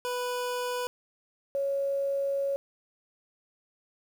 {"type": "tone pair in turn", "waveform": ["25% pulse", "sine"], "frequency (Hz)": [493.9, 554.4], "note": ["B4", "C#5"], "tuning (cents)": [0, 0], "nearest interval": "major second", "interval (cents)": 200, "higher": "second", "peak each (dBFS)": -26, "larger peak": "neither", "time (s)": [[0.05, 0.87], [1.55, 2.56]], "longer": "second", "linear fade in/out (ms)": 0, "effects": ["9-bit"]}